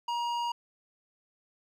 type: tone with hard clipping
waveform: sine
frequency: 949 Hz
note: A#5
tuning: 31 cents sharp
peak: -31 dBFS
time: 0.08-0.52 s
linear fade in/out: 5 ms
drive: 11 dB
effects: none